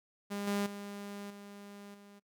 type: tone with level steps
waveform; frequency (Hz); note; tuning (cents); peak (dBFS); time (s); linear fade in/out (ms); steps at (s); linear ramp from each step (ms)
sawtooth; 202.3; G#3; -45; -32 / -27 / -38 / -44 / -50; 0.3-2.2; 20; 0.47 / 0.66 / 1.3 / 1.94; 5
effects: noise-tail reverb RT60 0.1 s tail -25 dB re dry